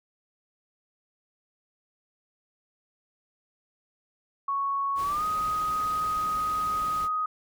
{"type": "tone with pitch glide", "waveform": "sine", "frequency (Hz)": [1108.7, 1251.7], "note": ["C#6", "D#6"], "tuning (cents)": [0, 10], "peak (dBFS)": -25, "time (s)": [4.48, 7.26], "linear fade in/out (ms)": 5, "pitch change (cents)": 210, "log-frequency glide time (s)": [5.02, 5.24]}
{"type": "noise", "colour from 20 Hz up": "pink", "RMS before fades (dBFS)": -42, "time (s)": [4.95, 7.09], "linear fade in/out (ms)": 50}
{"effects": []}